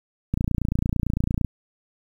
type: click train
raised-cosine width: 5 ms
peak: -10 dBFS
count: 33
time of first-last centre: 0.34-1.447 s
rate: 28.9 Hz
effects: 8-bit